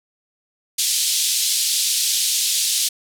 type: band-pass noise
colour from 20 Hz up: pink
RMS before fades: -20 dBFS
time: 0.78-2.89 s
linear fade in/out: 10 ms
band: 3500 to 12000 Hz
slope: 24 dB/octave
effects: none